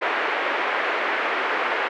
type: band-pass noise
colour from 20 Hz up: white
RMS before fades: -24 dBFS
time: 0.01-1.89 s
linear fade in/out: 20 ms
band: 360 to 2200 Hz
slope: 24 dB/octave
effects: none